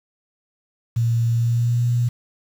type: tone with pitch glide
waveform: sine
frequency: 116.54 to 120.51 Hz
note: A#2 to B2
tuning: 0 to -42 cents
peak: -16 dBFS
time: 0.96-2.09 s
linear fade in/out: 10 ms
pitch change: +58 cents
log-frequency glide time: 1.32-1.84 s
effects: 7-bit